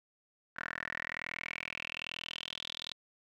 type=tone with band-pass filter sweep; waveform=10% pulse; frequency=41.17 Hz; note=E1; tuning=1 cent flat; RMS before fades=-42 dBFS; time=0.56-2.93 s; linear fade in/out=10 ms; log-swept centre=1600 to 3800 Hz; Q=6.5; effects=none